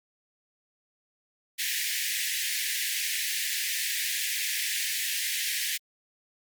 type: high-pass noise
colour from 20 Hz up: pink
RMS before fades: -30 dBFS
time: 1.58-5.78 s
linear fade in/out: 20 ms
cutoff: 1700 Hz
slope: 96 dB/octave
effects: Opus 48 kbps